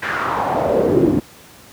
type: noise with band-pass filter sweep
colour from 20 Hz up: brown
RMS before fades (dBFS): -17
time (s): 0.02-1.2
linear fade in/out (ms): 10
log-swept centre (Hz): 1800 to 260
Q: 3.2
effects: pink hiss -43 dBFS RMS until 1.72 s + high-pass 80 Hz 12 dB/octave